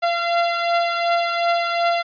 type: beating tone pair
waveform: sawtooth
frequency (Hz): 685 / 687.7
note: F5 / F5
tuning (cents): -34 / -27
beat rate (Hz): 2.7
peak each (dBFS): -15 / -20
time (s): 0.02-2.03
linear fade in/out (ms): 20
effects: resampled to 11025 Hz